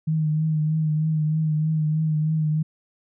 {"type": "tone with vibrato", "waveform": "sine", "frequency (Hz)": 155.56, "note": "D#3", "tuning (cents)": 0, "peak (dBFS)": -19, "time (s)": [0.07, 2.63], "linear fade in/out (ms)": 10, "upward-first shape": "triangle", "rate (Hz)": 3.2, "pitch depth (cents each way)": 38, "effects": []}